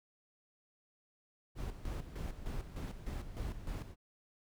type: noise with tremolo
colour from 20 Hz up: brown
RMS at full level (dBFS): -39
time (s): 1.55-3.96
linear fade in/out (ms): 50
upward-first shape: square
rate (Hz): 3.3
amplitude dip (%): 65
effects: none